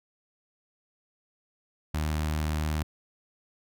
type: tone with notch filter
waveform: sawtooth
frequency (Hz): 76.8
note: D#2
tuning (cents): -22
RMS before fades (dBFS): -29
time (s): 1.94-2.83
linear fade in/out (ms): 5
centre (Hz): 450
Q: 1.7
effects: none